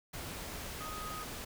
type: tone in noise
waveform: sine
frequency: 1250 Hz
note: D#6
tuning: 8 cents sharp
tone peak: -42 dBFS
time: 0.8-1.24 s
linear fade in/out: 10 ms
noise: pink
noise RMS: -43 dBFS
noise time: 0.13-1.45 s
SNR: -2 dB
effects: none